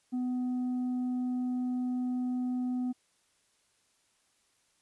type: tone with tanh clipping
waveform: sine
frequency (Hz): 250.3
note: B3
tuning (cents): +23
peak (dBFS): -30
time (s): 0.12-2.93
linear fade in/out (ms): 20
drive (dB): 3
effects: white hiss -71 dBFS RMS until 4.81 s + resampled to 24000 Hz